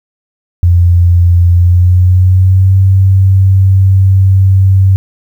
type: tone with pitch glide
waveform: sine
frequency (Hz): 87.31 to 95.76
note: F2 to G2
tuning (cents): 0 to -40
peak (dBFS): -3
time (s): 0.63-4.96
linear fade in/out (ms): 0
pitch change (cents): +160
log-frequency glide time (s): 1.52-2.76
effects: 7-bit